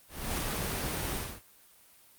pink noise with ADSR envelope, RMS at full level -31 dBFS, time 0.08-1.42 s, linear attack 300 ms, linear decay 4 ms, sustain -2 dB, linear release 270 ms, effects white hiss -59 dBFS RMS until 2.18 s + Opus 32 kbps

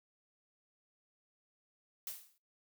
blue noise with exponential decay, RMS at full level -39 dBFS, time 2.07-2.38 s, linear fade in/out 1 ms, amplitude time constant 67 ms, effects noise-tail reverb RT60 0.2 s tail -19 dB re dry

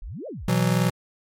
sine exponential two-way sweep, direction up then down, 31.68 to 654 to 31.68 Hz, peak -32 dBFS, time 0.02-0.48 s, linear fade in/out 0 ms, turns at 0.27 s
square chord, B suspended fourth, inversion none, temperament just, 123.47 / 164.63 / 185.21 Hz, B2 / E3 / F#3, 0 / -2 / +2 cents, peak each -24 dBFS, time 0.48-0.9 s, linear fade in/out 5 ms
effects MP3 64 kbps

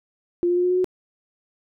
sine tone with pitch steps, 349.2 / 352.8 / 356.5 / 360.3 / 364 / 367.8 Hz, F4 / F4 / F4 / F#4 / F#4 / F#4, 0 / +18 / +36 / -46 / -28 / -10 cents, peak -17 dBFS, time 0.43-0.844 s, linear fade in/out 0 ms, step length 69 ms, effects none

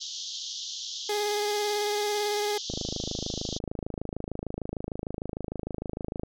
pink band-pass noise, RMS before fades -37 dBFS, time 0-3.59 s, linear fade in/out 20 ms, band 3100 to 6600 Hz, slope 96 dB/octave
30% pulse tone with vibrato, 415.3 Hz, G#4, in tune, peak -24 dBFS, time 1.09-2.58 s, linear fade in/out 5 ms, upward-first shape square, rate 18 Hz, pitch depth 15 cents each way
click train, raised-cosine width 2 ms, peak -19 dBFS, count 95, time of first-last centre 2.7-6.234 s, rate 26.6 Hz
effects none

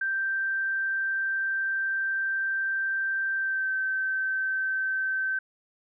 sine tone with pitch glide, 1568 to 1545.5 Hz, G6 to G6, 0 to -25 cents, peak -25 dBFS, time 0.01-5.39 s, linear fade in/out 5 ms, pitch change -25 cents, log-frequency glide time 3.36-3.72 s, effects none

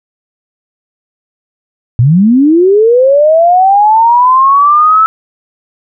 sine linear sweep, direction up, 110 to 1318.5 Hz, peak -3 dBFS, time 1.99-5.06 s, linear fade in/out 0 ms, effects none

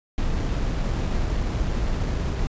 brown noise with sample-and-hold, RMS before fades -24 dBFS, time 0.18-2.47 s, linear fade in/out 0 ms, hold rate 6300 Hz, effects resampled to 16000 Hz

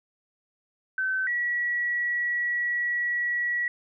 sine tone pair in turn, 1532 / 1930.2 Hz, G6 / B6, -40 / -40 cents, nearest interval major third, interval 400 cents, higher second, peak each -24 dBFS, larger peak neither, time 0.98-1.27 / 1.27-3.68 s, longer second, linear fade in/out 2 ms, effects none

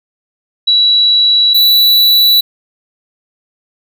sine / square tone pair in turn, 3919 / 3946 Hz, B7 / B7, -14 / -2 cents, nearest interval unison, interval 12 cents, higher second, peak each -6 dBFS, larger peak neither, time 0.67-1.54 / 1.54-2.41 s, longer neither, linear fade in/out 10 ms, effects none

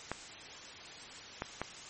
clicks, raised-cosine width 0.5 ms, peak -19 dBFS, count 3, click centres 0.116 / 1.421 / 1.616 s, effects white hiss -48 dBFS RMS until 1.89 s + MP3 32 kbps

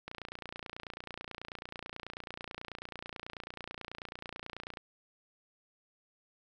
click train, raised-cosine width 0.3 ms, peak -25 dBFS, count 138, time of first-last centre 0.08-4.772 s, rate 29.2 Hz, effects none

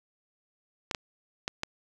clicks, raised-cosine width 0.2 ms, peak -13 dBFS, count 4, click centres 0.912 / 0.948 / 1.479 / 1.634 s, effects none

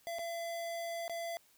square tone with dropouts, 676 Hz, E5, 43 cents sharp, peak -38 dBFS, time 0.07-1.37 s, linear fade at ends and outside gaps 0 ms, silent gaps 0.186-0.192 / 1.08-1.096 s, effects white hiss -67 dBFS RMS until 1.57 s

